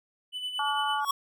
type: tone with tremolo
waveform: triangle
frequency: 2993 Hz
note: F#7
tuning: 19 cents sharp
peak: -28 dBFS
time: 0.32-1.01 s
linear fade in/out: 50 ms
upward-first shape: sine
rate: 8.9 Hz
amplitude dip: 55%
type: harmonic tone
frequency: 286.7 Hz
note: D4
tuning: 42 cents flat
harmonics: 3 / 4 / 5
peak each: -29 / -31 / -33 dBFS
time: 0.59-1.05 s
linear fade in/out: 2 ms
type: tone with exponential growth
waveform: square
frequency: 1114 Hz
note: C#6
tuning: 8 cents sharp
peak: -21 dBFS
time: 0.99-1.11 s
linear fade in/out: 5 ms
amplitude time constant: 26 ms
effects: none